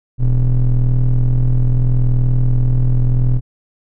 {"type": "ring-modulated tone", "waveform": "triangle", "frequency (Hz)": 71.5, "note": "D2", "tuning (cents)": -46, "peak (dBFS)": -5, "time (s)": [0.18, 3.41], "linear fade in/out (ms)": 50, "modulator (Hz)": 51.1, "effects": []}